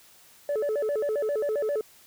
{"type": "tone with vibrato", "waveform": "sine", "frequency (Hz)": 500, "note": "B4", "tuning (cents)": 21, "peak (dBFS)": -22, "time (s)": [0.49, 1.81], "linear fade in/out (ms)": 2, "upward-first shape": "square", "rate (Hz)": 7.5, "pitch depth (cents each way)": 250, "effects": ["tanh soft clip ceiling -23 dBFS", "white hiss -55 dBFS RMS until 2.06 s"]}